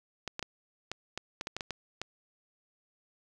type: clicks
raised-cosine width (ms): 0.2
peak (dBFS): -18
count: 11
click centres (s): 0.277 / 0.394 / 0.427 / 0.916 / 1.176 / 1.411 / 1.471 / 1.566 / 1.608 / 1.707 / 2.016
effects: none